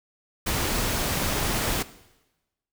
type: noise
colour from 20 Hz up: pink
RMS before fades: -26 dBFS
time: 0.46-1.83 s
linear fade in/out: 10 ms
effects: noise-tail reverb RT60 1.0 s tail -17 dB re dry